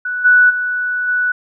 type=tone with level steps; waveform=sine; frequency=1480 Hz; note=F#6; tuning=in tune; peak=-18 / -6 / -16 / -13 dBFS; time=0.05-1.32 s; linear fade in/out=5 ms; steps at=0.24 / 0.49 / 1.07 s; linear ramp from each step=20 ms; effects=none